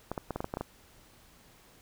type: clicks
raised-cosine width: 1 ms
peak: -19 dBFS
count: 9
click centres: 0.116 / 0.178 / 0.307 / 0.36 / 0.405 / 0.444 / 0.539 / 0.571 / 0.61 s
effects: pink hiss -59 dBFS RMS until 1.81 s